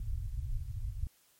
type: low-pass noise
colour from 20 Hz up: pink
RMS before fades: -36 dBFS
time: 0-1.07 s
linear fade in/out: 2 ms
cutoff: 130 Hz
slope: 96 dB/octave
effects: white hiss -67 dBFS RMS until 1.39 s + MP3 64 kbps